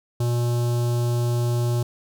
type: tone with notch filter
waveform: square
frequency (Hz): 120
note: B2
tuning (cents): -49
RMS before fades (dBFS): -22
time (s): 0.2-1.83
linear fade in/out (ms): 5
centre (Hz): 2000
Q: 0.6
effects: none